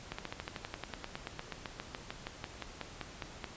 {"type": "slowing click train", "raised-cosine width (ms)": 0.3, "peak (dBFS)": -22, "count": 27, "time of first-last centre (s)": [0.12, 3.442], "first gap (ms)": 65, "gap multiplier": 1.05, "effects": ["pink hiss -50 dBFS RMS until 3.56 s", "resampled to 16000 Hz"]}